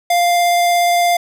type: tone with vibrato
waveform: square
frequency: 698.5 Hz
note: F5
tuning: in tune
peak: -12 dBFS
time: 0.1-1.17 s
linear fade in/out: 5 ms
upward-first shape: triangle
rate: 17 Hz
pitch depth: 8 cents each way
effects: none